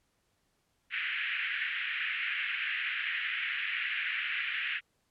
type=band-pass noise; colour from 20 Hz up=pink; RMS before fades=-34 dBFS; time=0.9-4.81 s; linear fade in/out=50 ms; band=1600 to 2900 Hz; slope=48 dB/octave; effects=pink hiss -75 dBFS RMS until 5.1 s + low-pass 12000 Hz 12 dB/octave